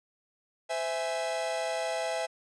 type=chord; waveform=45% pulse; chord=C augmented; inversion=none; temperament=equal with one note detuned; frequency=515.2 / 659.3 / 830.6 Hz; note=C5 / E5 / G#5; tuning=-27 / 0 / 0 cents; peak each=-36 / -32 / -36 dBFS; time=0.69-2.27 s; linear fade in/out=20 ms; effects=resampled to 22050 Hz